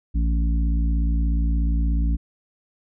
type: harmonic tone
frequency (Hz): 56.8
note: A#1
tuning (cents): -44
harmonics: 1 / 3 / 4 / 5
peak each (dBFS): -18 / -30 / -35 / -33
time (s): 0.14-2.17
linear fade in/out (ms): 20
effects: none